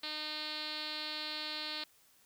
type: tone with low-pass filter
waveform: 5% pulse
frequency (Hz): 305.3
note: D#4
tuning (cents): -33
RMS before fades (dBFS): -40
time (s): 0.03-1.84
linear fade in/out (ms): 5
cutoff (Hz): 4300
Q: 6.9
effects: white hiss -66 dBFS RMS until 2.25 s